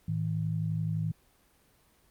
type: tone pair together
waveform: sine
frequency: 108.2 / 159.89 Hz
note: A2 / D#3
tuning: -29 / +47 cents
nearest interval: perfect fifth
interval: 676 cents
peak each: -32 / -30 dBFS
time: 0.08-1.12 s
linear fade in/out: 5 ms
effects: pink hiss -65 dBFS RMS until 2.1 s + Opus 24 kbps